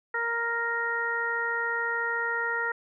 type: harmonic tone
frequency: 466.2 Hz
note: A#4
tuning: in tune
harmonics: 1 / 2 / 3 / 4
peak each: -35 / -34 / -30 / -30 dBFS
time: 0.14-2.72 s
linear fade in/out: 5 ms
effects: none